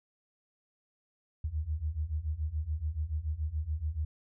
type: beating tone pair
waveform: sine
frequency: 73.42 / 80.42 Hz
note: D2 / E2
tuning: 0 / -42 cents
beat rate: 7 Hz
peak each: -35 / -33 dBFS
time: 1.44-4.05 s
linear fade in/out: 5 ms
effects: none